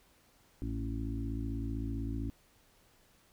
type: harmonic tone with a mistuned harmonic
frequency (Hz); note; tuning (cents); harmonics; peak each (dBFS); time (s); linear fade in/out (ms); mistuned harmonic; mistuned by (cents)
55.7; A1; +22; 1 / 2 / 4 / 5 / 6; -37 / -39 / -44 / -40 / -47; 0.62-2.3; 0; 4; +20
effects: pink hiss -66 dBFS RMS until 3.32 s